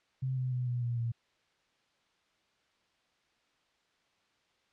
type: tone with pitch steps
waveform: sine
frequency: 130.81 / 127.9 / 125.05 / 122.26 / 119.54 / 116.88 Hz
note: C3 / C3 / B2 / B2 / A#2 / A#2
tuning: 0 / -39 / +22 / -17 / +44 / +5 cents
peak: -30 dBFS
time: 0.22-1.12 s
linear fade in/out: 10 ms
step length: 150 ms
effects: white hiss -72 dBFS RMS until 4.72 s + low-pass 4000 Hz 12 dB/octave